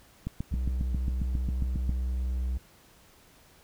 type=click train; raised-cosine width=5 ms; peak=-19 dBFS; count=13; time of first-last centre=0.27-1.894 s; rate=7.39 Hz
type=tone; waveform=triangle; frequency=63 Hz; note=B1; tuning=35 cents sharp; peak=-25 dBFS; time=0.51-2.58 s; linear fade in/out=10 ms
effects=pink hiss -58 dBFS RMS until 3.63 s